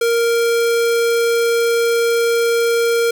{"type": "tone", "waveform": "square", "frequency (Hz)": 466, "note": "A#4", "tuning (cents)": -1, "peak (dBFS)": -14, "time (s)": [0.01, 3.11], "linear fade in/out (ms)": 5, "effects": []}